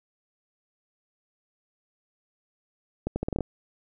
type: accelerating click train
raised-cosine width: 2 ms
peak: -14 dBFS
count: 8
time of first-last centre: 3.07-3.407 s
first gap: 90 ms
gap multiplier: 0.78
effects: none